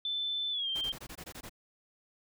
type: tone with pitch glide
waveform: sine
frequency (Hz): 3525 to 3159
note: A7 to G7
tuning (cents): +2 to +13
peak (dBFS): -31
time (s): 0.05-0.92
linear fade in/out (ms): 2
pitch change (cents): -189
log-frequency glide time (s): 0.51-0.69
type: noise bursts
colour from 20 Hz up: pink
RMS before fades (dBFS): -45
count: 9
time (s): 0.75-1.495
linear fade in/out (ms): 10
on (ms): 65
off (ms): 20
effects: none